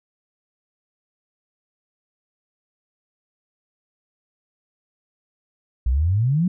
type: exponential sweep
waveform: sine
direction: up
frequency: 57.2 to 189.9 Hz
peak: -16 dBFS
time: 5.86-6.48 s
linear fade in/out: 5 ms
effects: none